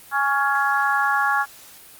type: harmonic tone with a mistuned harmonic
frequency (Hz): 279.2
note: C#4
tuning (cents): +13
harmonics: 3 / 4 / 5 / 6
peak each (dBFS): -23 / -23 / -23 / -23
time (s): 0.11-1.46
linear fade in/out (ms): 50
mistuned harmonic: 3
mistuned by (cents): -18
effects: white hiss -45 dBFS RMS until 1.99 s + Opus 32 kbps